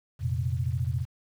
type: chord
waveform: sine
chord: F suspended fourth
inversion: none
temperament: equal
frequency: 87.31 / 116.54 / 130.81 Hz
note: F2 / Bb2 / C3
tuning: 0 / 0 / 0 cents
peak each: -30 dBFS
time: 0.19-1.06 s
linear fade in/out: 50 ms
effects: 9-bit